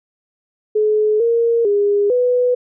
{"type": "tone with pitch steps", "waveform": "sine", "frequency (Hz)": [426.9, 465.2, 407.8, 494.8], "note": ["G#4", "A#4", "G#4", "B4"], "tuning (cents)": [48, -4, -32, 3], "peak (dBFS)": -12, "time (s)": [0.75, 2.55], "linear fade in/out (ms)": 10, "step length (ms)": 450, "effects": []}